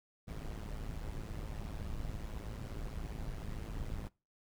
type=noise with amplitude modulation; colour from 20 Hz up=brown; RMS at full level=-38 dBFS; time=0.27-4.09 s; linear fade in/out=20 ms; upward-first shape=sine; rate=108 Hz; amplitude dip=75%; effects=noise-tail reverb RT60 0.3 s tail -23 dB re dry